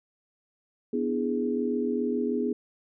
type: chord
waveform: sine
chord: E dominant seventh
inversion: second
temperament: equal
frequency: 246.9 / 293.7 / 329.6 / 415.3 Hz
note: B3 / D4 / E4 / G#4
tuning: 0 / 0 / 0 / 0 cents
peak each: -28 / -34 / -34 / -29 dBFS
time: 0.93-2.53 s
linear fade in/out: 5 ms
effects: none